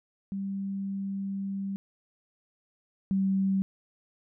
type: tone pair in turn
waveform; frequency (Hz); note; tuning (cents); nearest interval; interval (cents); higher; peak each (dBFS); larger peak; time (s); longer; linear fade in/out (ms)
sine; 196 / 193.08; G3 / G3; 0 / -26; unison; 26; first; -30 / -23; second; 0.32-1.76 / 3.11-3.62; first; 0
effects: none